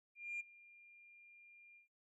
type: tone with ADSR envelope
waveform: sine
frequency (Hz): 2400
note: D7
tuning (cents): +37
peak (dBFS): -38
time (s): 0.15-1.88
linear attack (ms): 250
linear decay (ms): 15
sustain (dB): -22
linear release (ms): 120
effects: noise-tail reverb RT60 0.2 s tail -18 dB re dry + tanh soft clip ceiling -37 dBFS